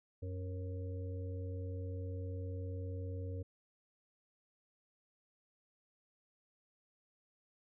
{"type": "harmonic tone with a mistuned harmonic", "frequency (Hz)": 92.5, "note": "F#2", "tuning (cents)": 0, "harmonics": [1, 3, 5, 6], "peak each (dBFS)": [-39, -51, -49, -54], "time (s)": [0.22, 3.43], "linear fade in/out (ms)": 10, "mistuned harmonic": 6, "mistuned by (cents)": -40, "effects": []}